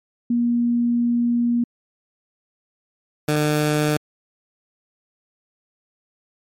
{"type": "tone pair in turn", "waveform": ["sine", "15% pulse"], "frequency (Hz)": [238.2, 150.58], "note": ["A#3", "D3"], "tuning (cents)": [38, 44], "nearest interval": "minor sixth", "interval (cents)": 794, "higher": "first", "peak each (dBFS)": [-16, -11], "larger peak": "second", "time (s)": [[0.3, 1.64], [3.28, 3.97]], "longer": "first", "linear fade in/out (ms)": 5, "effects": ["MP3 64 kbps"]}